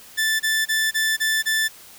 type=tone bursts; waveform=sawtooth; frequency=1760 Hz; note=A6; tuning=in tune; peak=-15 dBFS; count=6; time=0.17-1.685 s; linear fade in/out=20 ms; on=230 ms; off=27 ms; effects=white hiss -45 dBFS RMS until 1.98 s